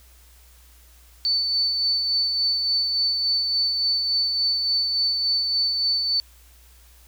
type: tone with tremolo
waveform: sine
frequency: 4510 Hz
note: C#8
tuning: 29 cents sharp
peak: -18 dBFS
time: 1.25-6.2 s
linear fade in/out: 0 ms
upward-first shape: sine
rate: 3.5 Hz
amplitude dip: 35%
effects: added 60 Hz sine -50 dBFS peak until 7.07 s + white hiss -55 dBFS RMS until 7.07 s